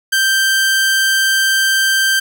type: tone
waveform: sawtooth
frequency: 1568 Hz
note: G6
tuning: in tune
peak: -8 dBFS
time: 0.12-2.2 s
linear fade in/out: 10 ms
effects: none